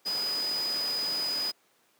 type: tone in noise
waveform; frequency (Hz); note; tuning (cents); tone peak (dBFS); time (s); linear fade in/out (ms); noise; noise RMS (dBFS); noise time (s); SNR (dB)
sine; 4972; D#8; -2; -28; 0.05-1.52; 20; pink; -38; 0.05-1.52; +7
effects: pink hiss -66 dBFS RMS until 1.99 s + high-pass 300 Hz 12 dB/octave